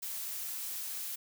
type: noise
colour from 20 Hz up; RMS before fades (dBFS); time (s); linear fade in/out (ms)
blue; -39; 0.02-1.16; 10
effects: none